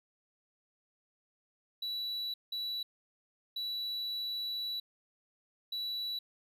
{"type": "tone bursts at uneven times", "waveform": "triangle", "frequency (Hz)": 3937, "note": "B7", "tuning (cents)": -6, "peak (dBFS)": -33, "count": 4, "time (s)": [[1.82, 2.34], [2.52, 2.83], [3.56, 4.8], [5.72, 6.19]], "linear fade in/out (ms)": 5, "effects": []}